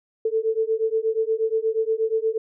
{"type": "beating tone pair", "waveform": "sine", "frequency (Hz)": [440, 448.4], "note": ["A4", "A4"], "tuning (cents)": [0, 33], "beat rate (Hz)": 8.4, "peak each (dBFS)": -23, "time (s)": [0.25, 2.38], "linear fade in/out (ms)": 5, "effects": []}